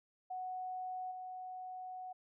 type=tone with level steps; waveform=sine; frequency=740 Hz; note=F#5; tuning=in tune; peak=-39 / -43 dBFS; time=0.3-2.13 s; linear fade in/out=10 ms; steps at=1.11 s; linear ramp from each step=5 ms; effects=none